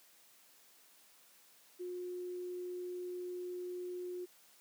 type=tone; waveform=sine; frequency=359 Hz; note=F4; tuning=48 cents sharp; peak=-39 dBFS; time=1.79-4.26 s; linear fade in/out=20 ms; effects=white hiss -64 dBFS RMS until 4.6 s + high-pass 200 Hz 12 dB/octave